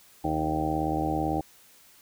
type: harmonic tone with a mistuned harmonic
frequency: 77.9 Hz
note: D#2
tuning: 3 cents sharp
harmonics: 1 / 2 / 3 / 4 / 5 / 6 / 7 / 8 / 9 / 10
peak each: -35 / -34 / -41 / -29 / -39 / -39 / -37 / -40 / -37 / -30 dBFS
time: 0.24-1.41 s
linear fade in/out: 5 ms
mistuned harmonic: 1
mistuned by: -40 cents
effects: white hiss -56 dBFS RMS until 2.01 s